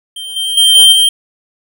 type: tone with level steps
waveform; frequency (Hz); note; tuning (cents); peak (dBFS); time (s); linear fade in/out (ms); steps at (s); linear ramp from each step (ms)
square; 3151; G7; +8; -23 / -15 / -6 / -3 / -7; 0.16-1.09; 5; 0.36 / 0.57 / 0.75 / 0.92; 5
effects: none